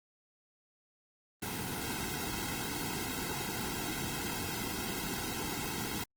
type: noise with comb filter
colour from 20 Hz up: pink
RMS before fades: -37 dBFS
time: 1.42-6.04 s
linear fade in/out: 5 ms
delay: 1.7 ms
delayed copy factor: -0.9
effects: Opus 24 kbps